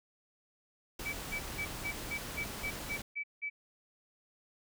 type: noise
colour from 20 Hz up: pink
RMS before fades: -42 dBFS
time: 0.99-3.02 s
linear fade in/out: 5 ms
type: tone bursts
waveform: sine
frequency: 2300 Hz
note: D7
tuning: 37 cents flat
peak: -34 dBFS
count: 10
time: 1.05-3.5 s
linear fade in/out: 20 ms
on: 83 ms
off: 180 ms
effects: none